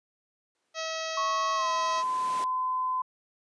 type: noise with exponential growth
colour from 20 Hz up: pink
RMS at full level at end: -38 dBFS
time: 0.55-2.44 s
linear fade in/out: 0 ms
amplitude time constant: 410 ms
type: harmonic tone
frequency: 644 Hz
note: E5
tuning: 41 cents flat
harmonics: 1 / 2 / 3 / 4 / 5 / 6 / 7 / 8 / 9 / 10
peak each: -35 / -38 / -40 / -41 / -42 / -43 / -43 / -44 / -45 / -45 dBFS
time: 0.74-2.04 s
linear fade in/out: 50 ms
type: tone with pitch glide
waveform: sine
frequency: 1101 to 1021.4 Hz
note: C#6 to C6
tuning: -12 to -42 cents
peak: -26 dBFS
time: 1.17-3.02 s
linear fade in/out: 5 ms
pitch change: -130 cents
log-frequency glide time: 1.55-1.68 s
effects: high-pass 300 Hz 12 dB/octave + resampled to 22050 Hz